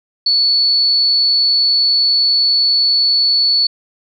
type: tone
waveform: sine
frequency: 4435 Hz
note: C#8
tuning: in tune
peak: -10 dBFS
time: 0.26-3.67 s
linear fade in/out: 5 ms
effects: none